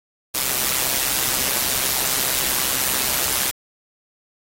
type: noise with amplitude modulation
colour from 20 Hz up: white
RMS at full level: -18 dBFS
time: 0.34-3.51 s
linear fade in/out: 10 ms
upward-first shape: sine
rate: 131 Hz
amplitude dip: 75%
effects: AAC 48 kbps